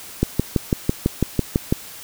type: click train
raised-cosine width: 3 ms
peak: -3 dBFS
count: 10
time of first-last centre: 0.23-1.725 s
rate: 6.02 Hz
effects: white hiss -38 dBFS RMS until 2.03 s